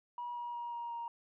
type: tone with pitch steps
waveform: sine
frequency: 964 / 957.3 / 950.7 / 944.2 / 937.6 Hz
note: B5 / A#5 / A#5 / A#5 / A#5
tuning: -42 / +46 / +34 / +22 / +10 cents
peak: -37 dBFS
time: 0.18-1.08 s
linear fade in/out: 2 ms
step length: 180 ms
effects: tanh soft clip ceiling -34 dBFS